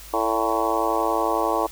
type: harmonic tone with a mistuned harmonic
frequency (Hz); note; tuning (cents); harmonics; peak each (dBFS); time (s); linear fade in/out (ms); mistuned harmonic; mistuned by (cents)
111.3; A2; +20; 3 / 4 / 5 / 6 / 7 / 8 / 9 / 10; -28 / -28 / -28 / -28 / -28 / -28 / -28 / -28; 0.13-1.67; 10; 5; +33
effects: added 50 Hz sine -43 dBFS peak until 1.71 s + white hiss -43 dBFS RMS until 1.71 s